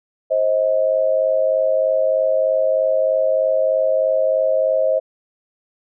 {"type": "tone pair together", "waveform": "sine", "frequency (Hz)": [528.8, 632], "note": ["C5", "D#5"], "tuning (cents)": [18, 27], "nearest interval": "minor third", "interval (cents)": 309, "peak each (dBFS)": -17, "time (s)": [0.3, 5], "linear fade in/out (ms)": 20, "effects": []}